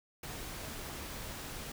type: noise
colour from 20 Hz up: pink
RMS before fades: -43 dBFS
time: 0.23-1.72 s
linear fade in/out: 5 ms
effects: none